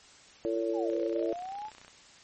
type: harmonic tone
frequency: 113.1 Hz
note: A2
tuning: 48 cents sharp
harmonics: 3 / 4 / 5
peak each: -31 / -33 / -33 dBFS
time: 0.45-1.33 s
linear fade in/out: 0 ms
type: linear two-way sweep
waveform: sine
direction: down then up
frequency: 880 to 484.6 to 880 Hz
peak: -36 dBFS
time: 0.73-1.71 s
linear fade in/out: 50 ms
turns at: 0.96 s
type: click train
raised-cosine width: 0.3 ms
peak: -34 dBFS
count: 31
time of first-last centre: 0.9-1.88 s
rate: 30.6 Hz
effects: white hiss -55 dBFS RMS until 2.23 s + MP3 32 kbps